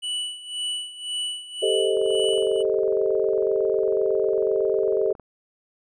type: tone with tremolo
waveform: square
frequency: 2960 Hz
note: F#7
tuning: in tune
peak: -25 dBFS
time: 0.02-2.63 s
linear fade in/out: 20 ms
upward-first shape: sine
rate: 1.9 Hz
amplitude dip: 80%
type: chord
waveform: sine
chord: A half-diminished seventh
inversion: third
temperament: equal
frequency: 392 / 440 / 523.3 / 622.3 Hz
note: G4 / A4 / C5 / Eb5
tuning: 0 / 0 / 0 / 0 cents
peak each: -23 / -23 / -28 / -27 dBFS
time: 1.62-5.13 s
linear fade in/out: 10 ms
type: click train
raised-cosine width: 1 ms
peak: -30 dBFS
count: 72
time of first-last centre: 1.97-5.197 s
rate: 22 Hz
effects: resampled to 22050 Hz